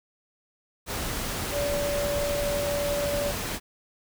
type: tone in noise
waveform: sine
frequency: 576 Hz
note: D5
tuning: 34 cents flat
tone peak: -26 dBFS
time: 1.51-3.33 s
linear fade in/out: 50 ms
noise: pink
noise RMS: -31 dBFS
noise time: 0.86-3.6 s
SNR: +2 dB
effects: none